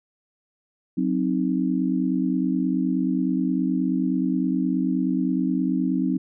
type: chord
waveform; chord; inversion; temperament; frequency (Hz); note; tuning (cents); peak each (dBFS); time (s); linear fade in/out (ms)
sine; C diminished; second; equal; 185 / 261.6 / 311.1; Gb3 / C4 / Eb4; 0 / 0 / 0; -25 / -23 / -26; 0.97-6.18; 10
effects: none